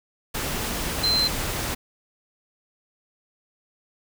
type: tone in noise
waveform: sine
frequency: 4102 Hz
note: C8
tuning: 35 cents flat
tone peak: -19 dBFS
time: 1.03-1.28 s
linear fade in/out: 10 ms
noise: pink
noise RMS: -28 dBFS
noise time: 0.34-1.75 s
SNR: +6 dB
effects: none